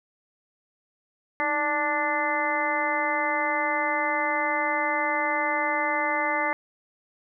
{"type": "harmonic tone with a mistuned harmonic", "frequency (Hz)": 293.7, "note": "D4", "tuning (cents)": 0, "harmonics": [1, 2, 3, 4, 5, 6, 7], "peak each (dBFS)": [-35, -31, -28, -31, -36, -31, -28], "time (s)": [1.4, 6.53], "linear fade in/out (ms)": 0, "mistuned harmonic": 1, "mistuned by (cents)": 110, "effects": []}